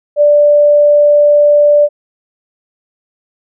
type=tone; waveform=sine; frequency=587.3 Hz; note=D5; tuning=in tune; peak=-4 dBFS; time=0.16-1.89 s; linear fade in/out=50 ms; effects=none